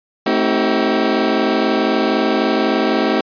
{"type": "chord", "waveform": "25% pulse", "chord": "A diminished seventh", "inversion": "none", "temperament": "just", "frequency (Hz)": [220, 264, 316.8, 380.2], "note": ["A3", "C4", "Eb4", "Gb4"], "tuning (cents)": [0, 16, 31, 47], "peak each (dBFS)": -16, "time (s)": [0.26, 3.21], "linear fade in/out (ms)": 5, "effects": ["resampled to 11025 Hz"]}